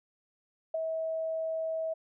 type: tone with ADSR envelope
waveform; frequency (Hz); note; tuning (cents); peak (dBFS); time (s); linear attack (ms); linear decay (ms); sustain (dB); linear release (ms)
sine; 645; E5; -38; -26; 0.74-1.94; 6; 13; -4; 12
effects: none